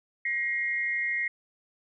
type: tone pair together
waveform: sine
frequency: 1896.7 / 2129 Hz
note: A#6 / C7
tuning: +29 / +30 cents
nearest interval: major second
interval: 201 cents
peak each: -29 / -29 dBFS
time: 0.25-1.28 s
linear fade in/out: 5 ms
effects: none